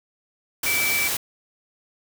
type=tone in noise; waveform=sine; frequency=2312 Hz; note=D7; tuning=28 cents flat; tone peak=-22 dBFS; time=0.66-1.08 s; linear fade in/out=5 ms; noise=white; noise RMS=-25 dBFS; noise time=0.63-1.17 s; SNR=0 dB; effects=none